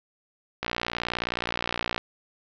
click train, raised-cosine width 0.3 ms, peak -11 dBFS, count 81, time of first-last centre 0.63-1.979 s, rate 59.3 Hz, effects resampled to 16000 Hz + 8-bit

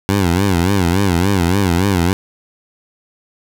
15% pulse tone with vibrato, 92.5 Hz, F#2, in tune, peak -6 dBFS, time 0.09-2.13 s, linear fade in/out 0 ms, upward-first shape sine, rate 3.5 Hz, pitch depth 160 cents each way, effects 7-bit

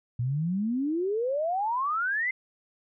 sine exponential sweep, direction up, 116.1 to 2099 Hz, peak -25 dBFS, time 0.19-2.31 s, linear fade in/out 5 ms, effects none

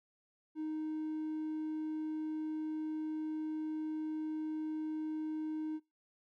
triangle tone, 311.1 Hz, D#4, in tune, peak -33 dBFS, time 0.55-5.8 s, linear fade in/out 50 ms, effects noise-tail reverb RT60 0.2 s tail -23 dB re dry + tanh soft clip ceiling -30 dBFS

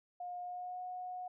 sine tone with pitch glide, 714 to 729 Hz, F5 to F#5, +38 to -26 cents, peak -40 dBFS, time 0.2-1.28 s, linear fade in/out 5 ms, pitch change +36 cents, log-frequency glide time 0.41-0.81 s, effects none

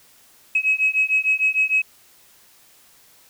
sine beating tone pair, 2554 / 2560.6 Hz, D#7 / D#7, +45 / +49 cents, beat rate 6.6 Hz, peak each -19 dBFS, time 0.55-1.82 s, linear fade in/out 5 ms, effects tanh soft clip ceiling -9 dBFS + white hiss -53 dBFS RMS until 3.29 s

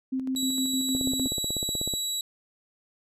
sine tone with tremolo, 261.6 Hz, C4, in tune, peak -25 dBFS, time 0.12-1.28 s, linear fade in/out 10 ms, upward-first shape square, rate 6.5 Hz, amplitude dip 45%
25% pulse tone, 3900 Hz, B7, 23 cents flat, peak -24 dBFS, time 0.36-2.21 s, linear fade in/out 2 ms
click train, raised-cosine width 2 ms, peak -20 dBFS, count 17, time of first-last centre 0.95-1.938 s, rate 16.2 Hz
effects resampled to 32000 Hz

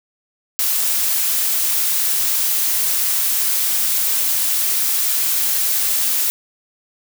blue noise, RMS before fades -18 dBFS, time 0.59-6.3 s, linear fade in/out 0 ms, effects none

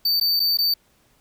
square tone with dropouts, 4584 Hz, D8, 43 cents flat, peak -18 dBFS, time 0.05-0.74 s, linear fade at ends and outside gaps 5 ms, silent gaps 0.2-0.21 / 0.396-0.4 / 0.573-0.586 s, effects pink hiss -61 dBFS RMS until 1.2 s

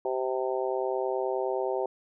harmonic tone, 129.6 Hz, C3, 16 cents flat, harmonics 3 / 4 / 5 / 6 / 7, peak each -30 / -32 / -34 / -36 / -37 dBFS, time 0.05-1.86 s, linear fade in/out 2 ms, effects none

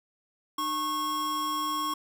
square tone pair together, 303.7 / 1094.2 Hz, D#4 / C#6, -42 / -23 cents, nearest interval octave + minor seventh, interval 2219 cents, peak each -38 / -29 dBFS, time 0.58-1.94 s, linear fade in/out 5 ms, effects none

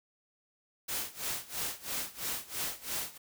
white noise with tremolo, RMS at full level -34 dBFS, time 0.88-3.18 s, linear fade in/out 10 ms, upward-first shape sine, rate 3 Hz, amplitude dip 90%, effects none

